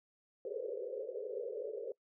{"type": "band-pass noise", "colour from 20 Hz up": "pink", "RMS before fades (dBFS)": -41, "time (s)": [0.45, 1.92], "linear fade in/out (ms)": 2, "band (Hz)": [400, 550], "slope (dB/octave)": 96, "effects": ["noise-tail reverb RT60 0.1 s tail -22 dB re dry"]}